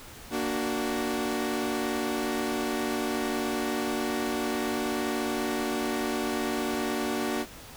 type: chord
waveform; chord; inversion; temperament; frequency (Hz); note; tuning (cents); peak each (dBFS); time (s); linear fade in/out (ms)
sawtooth; Bb augmented; none; equal with one note detuned; 233.1 / 293.7 / 373.4; Bb3 / D4 / F#4; 0 / 0 / +16; -28; 0.3-7.46; 50
effects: pink hiss -46 dBFS RMS until 7.76 s